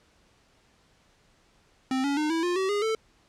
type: tone with pitch steps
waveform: square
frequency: 261.6 / 282 / 304 / 327.7 / 353.3 / 380.8 / 410.5 / 442.5 Hz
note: C4 / C#4 / D#4 / E4 / F4 / F#4 / G#4 / A4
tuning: 0 / +30 / -40 / -10 / +20 / +50 / -20 / +10 cents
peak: -25 dBFS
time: 1.91-2.95 s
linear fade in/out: 2 ms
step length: 130 ms
effects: pink hiss -63 dBFS RMS until 3.28 s + low-pass 7000 Hz 12 dB/octave